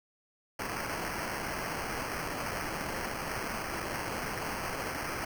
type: noise with sample-and-hold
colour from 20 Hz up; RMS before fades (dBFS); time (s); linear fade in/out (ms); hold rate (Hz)
blue; -36; 0.59-5.25; 5; 3675
effects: none